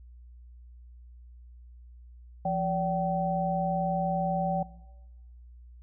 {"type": "tone cluster", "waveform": "sine", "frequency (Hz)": [171.8, 575, 766], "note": ["F3", "D5", "G5"], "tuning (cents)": [-28, -37, -40], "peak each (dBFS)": [-31, -32, -28], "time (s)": [2.45, 4.63], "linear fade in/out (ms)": 5, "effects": ["noise-tail reverb RT60 1.0 s tail -19 dB re dry", "added 60 Hz sine -47 dBFS peak until 5.82 s"]}